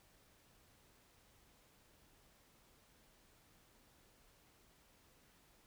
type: silence
effects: pink hiss -69 dBFS RMS until 5.66 s